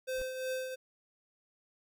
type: tone with tremolo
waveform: square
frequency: 517 Hz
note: C5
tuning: 21 cents flat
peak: -33 dBFS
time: 0.07-0.76 s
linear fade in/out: 20 ms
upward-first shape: triangle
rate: 2.8 Hz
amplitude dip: 55%
type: noise with exponential growth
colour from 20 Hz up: brown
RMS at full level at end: -41 dBFS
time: 0.11-0.22 s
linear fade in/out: 1 ms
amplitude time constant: 22 ms
effects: none